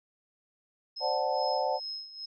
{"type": "tone with tremolo", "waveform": "sine", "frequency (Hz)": 5150, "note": "E8", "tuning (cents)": -41, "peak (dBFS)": -34, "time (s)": [0.96, 2.26], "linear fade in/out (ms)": 10, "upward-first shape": "sine", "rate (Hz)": 2.4, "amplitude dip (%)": 75}
{"type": "chord", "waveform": "sine", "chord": "D dominant seventh", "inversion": "third", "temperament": "equal with one note detuned", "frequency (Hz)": [523.3, 590.7, 740, 880], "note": ["C5", "D5", "F#5", "A5"], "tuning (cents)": [0, 10, 0, 0], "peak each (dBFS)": -32, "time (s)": [1, 1.8], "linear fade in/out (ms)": 50}
{"effects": []}